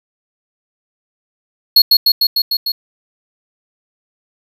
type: tone with echo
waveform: square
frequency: 4329 Hz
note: C#8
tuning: 42 cents flat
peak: -4 dBFS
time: 1.76-1.82 s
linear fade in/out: 5 ms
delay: 150 ms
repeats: 6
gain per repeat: -2 dB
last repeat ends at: 2.72 s
effects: none